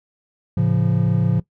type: chord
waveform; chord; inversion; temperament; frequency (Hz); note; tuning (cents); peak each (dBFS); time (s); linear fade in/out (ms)
triangle; A augmented; none; just; 110 / 137.5 / 171.88; A2 / C#3 / E#3; 0 / -14 / -27; -18 / -18 / -17; 0.57-1.4; 5
effects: noise-tail reverb RT60 0.1 s tail -18 dB re dry